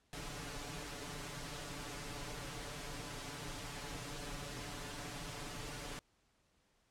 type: noise with comb filter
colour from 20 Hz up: pink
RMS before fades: -45 dBFS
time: 0.13-5.99 s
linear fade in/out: 0 ms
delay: 6.9 ms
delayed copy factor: +0.9
effects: pink hiss -75 dBFS RMS until 6.9 s + low-pass 9000 Hz 12 dB/octave